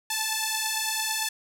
5% pulse beating tone pair, 870 / 878.9 Hz, A5 / A5, -20 / -2 cents, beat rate 8.9 Hz, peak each -18 / -16 dBFS, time 0.1-1.29 s, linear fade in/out 5 ms, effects none

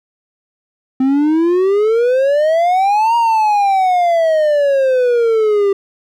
triangle exponential two-way sweep, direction up then down, 258 to 945 to 391.7 Hz, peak -8 dBFS, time 1-5.73 s, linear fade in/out 5 ms, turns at 3.16 s, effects none

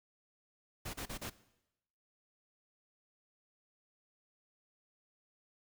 pink noise bursts, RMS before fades -42 dBFS, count 4, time 0.85-1.3 s, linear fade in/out 10 ms, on 87 ms, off 34 ms, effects noise-tail reverb RT60 0.9 s tail -18 dB re dry

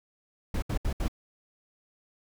brown noise bursts, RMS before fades -28 dBFS, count 4, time 0.54-1.082 s, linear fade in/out 5 ms, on 83 ms, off 70 ms, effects none

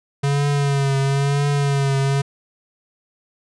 square tone with vibrato, 140 Hz, C#3, 18 cents sharp, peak -17 dBFS, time 0.23-2.22 s, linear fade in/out 10 ms, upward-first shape triangle, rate 1 Hz, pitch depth 49 cents each way, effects resampled to 22050 Hz

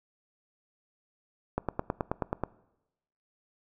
click train, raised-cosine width 1 ms, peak -14 dBFS, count 9, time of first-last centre 1.58-2.437 s, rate 9.34 Hz, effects noise-tail reverb RT60 0.9 s tail -21 dB re dry

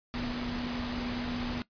sine tone in noise, 243.4 Hz, B3, 25 cents flat, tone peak -34 dBFS, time 0.14-1.62 s, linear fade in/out 0 ms, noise pink, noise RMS -37 dBFS, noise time 0.14-1.62 s, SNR 0 dB, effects noise-tail reverb RT60 0.1 s tail -18 dB re dry + resampled to 11025 Hz

